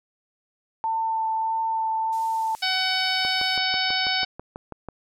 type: tone with vibrato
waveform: sine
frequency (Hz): 892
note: A5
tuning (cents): +23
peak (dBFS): -22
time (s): 0.84-2.55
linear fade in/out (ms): 0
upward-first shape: sine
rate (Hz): 1.6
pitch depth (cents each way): 10
type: noise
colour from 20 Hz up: violet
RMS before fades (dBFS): -38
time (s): 2.12-3.58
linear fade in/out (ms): 10
type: harmonic tone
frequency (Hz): 751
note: F#5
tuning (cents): +26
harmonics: 1 / 2 / 3 / 4 / 5 / 6 / 7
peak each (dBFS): -29 / -29 / -29 / -29 / -29 / -29 / -29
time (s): 2.62-4.25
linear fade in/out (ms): 10
type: click train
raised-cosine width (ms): 1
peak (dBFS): -21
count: 11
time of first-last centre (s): 3.25-4.887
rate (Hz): 6.11
effects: low-pass 8000 Hz 12 dB/octave